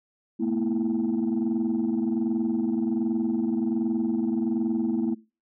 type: chord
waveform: sine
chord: A suspended second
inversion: none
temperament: equal with one note detuned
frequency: 220 / 241.3 / 329.6 Hz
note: A3 / B3 / E4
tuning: 0 / -40 / 0 cents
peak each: -26 dBFS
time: 0.39-5.15 s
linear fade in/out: 20 ms
effects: noise-tail reverb RT60 0.3 s tail -21 dB re dry + tanh soft clip ceiling -18 dBFS